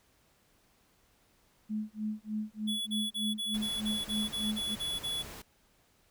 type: tone with tremolo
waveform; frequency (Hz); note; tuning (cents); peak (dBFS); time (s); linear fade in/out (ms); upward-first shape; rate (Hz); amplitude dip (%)
sine; 214.2; A3; -46; -30; 1.69-4.76; 20; sine; 3.3; 100
type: tone bursts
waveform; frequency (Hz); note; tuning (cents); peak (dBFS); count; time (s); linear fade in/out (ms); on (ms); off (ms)
square; 3400; G#7; +40; -33; 11; 2.67-5.23; 20; 200; 36
type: noise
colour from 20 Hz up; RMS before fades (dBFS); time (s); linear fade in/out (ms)
pink; -46; 3.54-5.42; 5
effects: pink hiss -68 dBFS RMS until 6.1 s